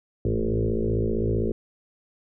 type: tone with frequency modulation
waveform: sine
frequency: 165.1 Hz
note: E3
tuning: 3 cents sharp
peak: -21 dBFS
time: 0.25-1.52 s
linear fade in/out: 2 ms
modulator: 55.5 Hz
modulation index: 5.4
effects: none